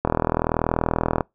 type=click train; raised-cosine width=1 ms; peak=-5 dBFS; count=48; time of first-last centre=0.05-1.208 s; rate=40.6 Hz; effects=noise-tail reverb RT60 0.2 s tail -26 dB re dry